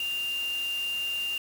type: tone in noise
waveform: sine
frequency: 2794 Hz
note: F7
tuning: in tune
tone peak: -28 dBFS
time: 0-1.38 s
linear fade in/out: 2 ms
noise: white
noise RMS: -43 dBFS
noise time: 0-1.38 s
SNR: +12 dB
effects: none